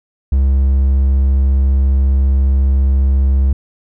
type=tone; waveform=triangle; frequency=67.3 Hz; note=C2; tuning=49 cents sharp; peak=-7 dBFS; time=0.32-3.53 s; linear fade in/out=5 ms; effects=none